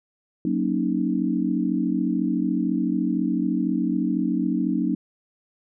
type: chord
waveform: sine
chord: D# minor seventh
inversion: first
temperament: equal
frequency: 185 / 233.1 / 277.2 / 311.1 Hz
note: F#3 / A#3 / C#4 / D#4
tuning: 0 / 0 / 0 / 0 cents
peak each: -26 dBFS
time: 0.45-4.95 s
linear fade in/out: 2 ms
effects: none